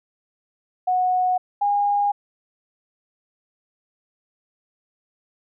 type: tone pair in turn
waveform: sine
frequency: 734 / 814.8 Hz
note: F#5 / G#5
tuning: -14 / -33 cents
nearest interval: major second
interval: 181 cents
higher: second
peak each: -17 dBFS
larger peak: neither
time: 0.87-1.38 / 1.61-2.12 s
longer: neither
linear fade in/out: 10 ms
effects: none